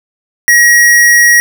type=tone; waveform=square; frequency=1900 Hz; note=A#6; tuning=33 cents sharp; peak=-4 dBFS; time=0.48-1.4 s; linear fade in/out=0 ms; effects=none